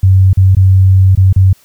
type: tone with dropouts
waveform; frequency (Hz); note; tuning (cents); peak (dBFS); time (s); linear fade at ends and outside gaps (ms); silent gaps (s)
sine; 94.9; F#2; +44; -3; 0.03-1.53; 5; 0.332-0.372 / 0.55-0.567 / 1.152-1.174 / 1.328-1.361
effects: white hiss -48 dBFS RMS until 1.64 s